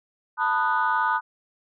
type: chord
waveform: sine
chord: B dominant seventh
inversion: third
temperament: just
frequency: 889 / 987.8 / 1234.7 / 1481.6 Hz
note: A5 / B5 / D#6 / F#6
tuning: +18 / 0 / -14 / +2 cents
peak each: -25 dBFS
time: 0.37-1.21 s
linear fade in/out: 50 ms
effects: tanh soft clip ceiling -12 dBFS

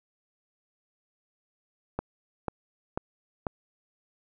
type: click train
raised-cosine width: 1 ms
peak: -15 dBFS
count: 4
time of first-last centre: 1.99-3.468 s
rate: 2.03 Hz
effects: none

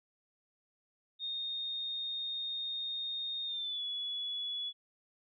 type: tone with pitch glide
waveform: sine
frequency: 3687 to 3401 Hz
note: A#7 to G#7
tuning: -20 to +40 cents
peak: -35 dBFS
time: 1.19-4.73 s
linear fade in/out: 50 ms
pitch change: -140 cents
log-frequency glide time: 3.45-3.83 s
effects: none

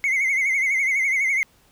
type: tone with vibrato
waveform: triangle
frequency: 2139 Hz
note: C7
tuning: 38 cents sharp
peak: -16 dBFS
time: 0.04-1.43 s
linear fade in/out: 0 ms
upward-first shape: sine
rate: 12 Hz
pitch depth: 82 cents each way
effects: tanh soft clip ceiling -12 dBFS + pink hiss -58 dBFS RMS until 1.71 s

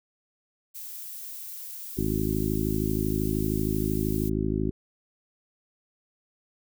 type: noise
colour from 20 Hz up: violet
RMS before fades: -39 dBFS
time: 0.74-4.3 s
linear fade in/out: 20 ms
type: harmonic tone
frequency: 52.9 Hz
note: G#1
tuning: 33 cents sharp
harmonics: 1 / 2 / 3 / 4 / 5 / 6 / 7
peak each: -32 / -32 / -32 / -32 / -32 / -32 / -32 dBFS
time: 1.97-4.71 s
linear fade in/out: 10 ms
effects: none

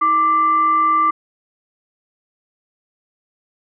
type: tone with frequency modulation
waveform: sine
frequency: 1177 Hz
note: D6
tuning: 3 cents sharp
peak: -12 dBFS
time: 0.01-1.11 s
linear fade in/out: 10 ms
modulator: 856 Hz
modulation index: 0.28
effects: none

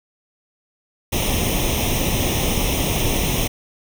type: noise with comb filter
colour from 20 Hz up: pink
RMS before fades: -20 dBFS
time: 1.12-3.48 s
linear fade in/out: 10 ms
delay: 0.33 ms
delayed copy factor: +0.8
effects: none

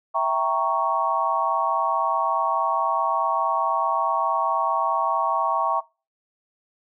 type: chord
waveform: sine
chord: E diminished seventh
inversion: none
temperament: equal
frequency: 659.3 / 784 / 932.3 / 1108.7 Hz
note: E5 / G5 / Bb5 / Db6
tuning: 0 / 0 / 0 / 0 cents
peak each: -26 / -27 / -25 / -23 dBFS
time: 0.14-5.81 s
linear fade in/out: 20 ms
effects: noise-tail reverb RT60 0.3 s tail -22 dB re dry

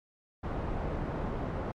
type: low-pass noise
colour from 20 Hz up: pink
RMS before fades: -34 dBFS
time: 0.43-1.72 s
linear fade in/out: 10 ms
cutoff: 1000 Hz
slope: 12 dB/octave
effects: MP3 64 kbps

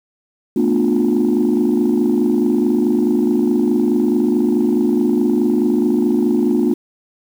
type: chord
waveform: sine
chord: B half-diminished seventh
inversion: third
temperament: just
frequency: 222.2 / 246.9 / 296.3 / 355.6 Hz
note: A3 / B3 / D4 / F4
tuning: +17 / 0 / +15 / +31 cents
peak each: -17 dBFS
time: 0.56-6.74 s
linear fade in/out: 5 ms
effects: tanh soft clip ceiling -7 dBFS + 7-bit

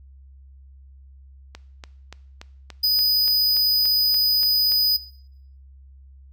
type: click train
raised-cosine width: 0.2 ms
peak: -20 dBFS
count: 12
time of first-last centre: 1.55-4.72 s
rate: 3.47 Hz
type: tone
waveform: square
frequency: 4978 Hz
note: D#8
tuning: in tune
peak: -17 dBFS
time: 2.83-4.97 s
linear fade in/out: 10 ms
effects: noise-tail reverb RT60 0.7 s tail -19 dB re dry + added 67 Hz sine -44 dBFS peak until 6.32 s

